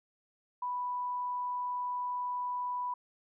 sine tone, 987.8 Hz, B5, in tune, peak -32 dBFS, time 0.62-2.94 s, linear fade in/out 5 ms, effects none

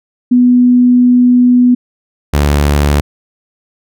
sine / sawtooth tone pair in turn, 246.9 / 72.62 Hz, B3 / D2, 0 / -19 cents, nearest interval octave + major sixth, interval 2119 cents, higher first, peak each -4 dBFS, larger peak neither, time 0.31-1.75 / 2.33-3.01 s, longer first, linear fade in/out 10 ms, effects none

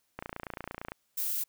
click train, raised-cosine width 0.5 ms, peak -22 dBFS, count 22, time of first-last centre 0.19-0.919 s, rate 28.8 Hz
violet noise, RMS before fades -32 dBFS, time 1.17-1.44 s, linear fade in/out 10 ms
effects white hiss -75 dBFS RMS until 1.48 s

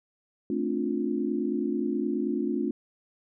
sine chord, D minor seventh, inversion second, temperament just, 220.2 / 264.3 / 293.7 / 352.4 Hz, A3 / C4 / D4 / F4, +2 / +18 / 0 / +16 cents, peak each -31 dBFS, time 0.5-2.71 s, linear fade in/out 2 ms, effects none

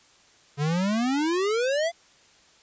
square exponential sweep, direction up, 140 to 698.5 Hz, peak -23 dBFS, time 0.57-1.92 s, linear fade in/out 50 ms, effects white hiss -57 dBFS RMS until 2.62 s + resampled to 16000 Hz

